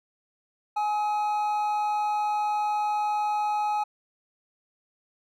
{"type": "tone pair together", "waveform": "triangle", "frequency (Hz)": [839.2, 1275], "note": ["G#5", "D#6"], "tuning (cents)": [18, 42], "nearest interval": "perfect fifth", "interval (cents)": 724, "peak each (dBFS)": [-22, -34], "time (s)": [0.76, 3.84], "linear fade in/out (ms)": 10, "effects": []}